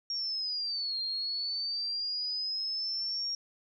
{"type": "linear two-way sweep", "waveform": "sine", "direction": "down then up", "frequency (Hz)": [5590, 4186, 5590], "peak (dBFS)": -31, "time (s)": [0.1, 3.35], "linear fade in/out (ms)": 2, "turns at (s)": 1, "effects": []}